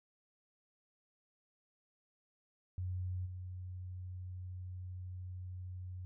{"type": "tone with level steps", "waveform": "sine", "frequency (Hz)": 91.3, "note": "F#2", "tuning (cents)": -23, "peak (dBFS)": [-36, -42], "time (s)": [2.78, 6.05], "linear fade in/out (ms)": 0, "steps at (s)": 3.25, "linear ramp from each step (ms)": 20, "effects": []}